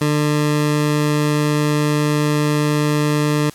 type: tone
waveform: 20% pulse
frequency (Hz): 149.2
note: D3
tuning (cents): +28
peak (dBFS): -10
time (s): 0.01-3.5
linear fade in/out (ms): 5
effects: white hiss -43 dBFS RMS until 3.54 s + low-pass 12000 Hz 12 dB/octave